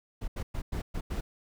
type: noise bursts at uneven times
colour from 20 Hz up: brown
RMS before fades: -33 dBFS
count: 6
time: 0.21-0.28 / 0.36-0.43 / 0.54-0.62 / 0.72-0.82 / 0.94-1.01 / 1.1-1.21 s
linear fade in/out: 10 ms
effects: none